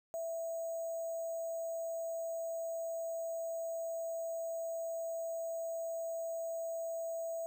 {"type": "tone with sample-and-hold", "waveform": "sine", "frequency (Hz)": 661, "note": "E5", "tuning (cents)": 5, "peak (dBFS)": -36, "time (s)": [0.14, 7.46], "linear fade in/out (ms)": 0, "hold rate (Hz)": 7350, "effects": []}